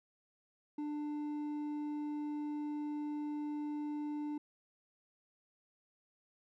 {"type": "tone with hard clipping", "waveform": "sine", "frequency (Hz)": 296.8, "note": "D4", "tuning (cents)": 18, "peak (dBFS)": -38, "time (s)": [0.78, 4.38], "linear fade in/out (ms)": 5, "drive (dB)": 5, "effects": []}